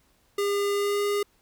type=tone with pitch glide; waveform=square; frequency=404.3 to 408.5 Hz; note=G#4 to G#4; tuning=-46 to -29 cents; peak=-24 dBFS; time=0.38-1.23 s; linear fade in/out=5 ms; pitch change=+17 cents; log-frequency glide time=0.72-1.01 s; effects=pink hiss -65 dBFS RMS until 1.41 s